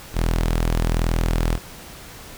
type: tone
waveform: sawtooth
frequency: 41.12 Hz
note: E1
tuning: 4 cents flat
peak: -14 dBFS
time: 0.13-1.59 s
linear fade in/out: 50 ms
effects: pink hiss -40 dBFS RMS until 2.37 s